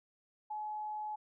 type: tone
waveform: sine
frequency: 850 Hz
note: G#5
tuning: 40 cents sharp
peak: -37 dBFS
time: 0.5-1.16 s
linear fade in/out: 10 ms
effects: none